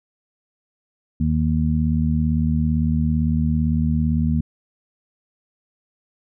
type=harmonic tone; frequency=77.78 Hz; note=D#2; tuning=in tune; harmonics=1 / 2 / 3; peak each=-21 / -21 / -21 dBFS; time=1.2-4.41 s; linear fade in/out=5 ms; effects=none